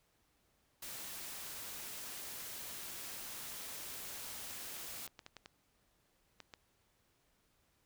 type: noise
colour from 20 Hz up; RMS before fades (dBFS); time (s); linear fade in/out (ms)
white; -46; 0.82-5.07; 5
type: clicks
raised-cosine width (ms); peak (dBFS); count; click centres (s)
0.2; -32; 8; 4.766 / 5.077 / 5.192 / 5.264 / 5.367 / 5.459 / 6.403 / 6.538
effects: pink hiss -75 dBFS RMS until 7.85 s